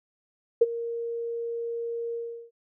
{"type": "tone with ADSR envelope", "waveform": "sine", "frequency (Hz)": 466.2, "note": "A#4", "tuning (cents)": 0, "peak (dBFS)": -12, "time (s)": [0.61, 2.51], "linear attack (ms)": 9, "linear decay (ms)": 31, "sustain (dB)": -17, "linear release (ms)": 370, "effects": []}